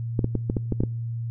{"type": "clicks", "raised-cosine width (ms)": 3, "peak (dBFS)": -10, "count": 8, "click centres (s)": [0.192, 0.244, 0.353, 0.499, 0.568, 0.723, 0.805, 0.836], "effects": ["noise-tail reverb RT60 0.6 s tail -25 dB re dry", "added 116 Hz sine -27 dBFS peak until 1.3 s"]}